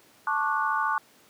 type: chord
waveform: sine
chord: D major seventh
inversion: second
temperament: just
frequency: 881 / 1101.2 / 1174.7 / 1468.3 Hz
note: A5 / C#6 / D6 / F#6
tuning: +2 / -12 / 0 / -14 cents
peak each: -29 dBFS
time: 0.27-0.98 s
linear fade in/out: 2 ms
effects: pink hiss -57 dBFS RMS until 1.29 s + high-pass 200 Hz 12 dB/octave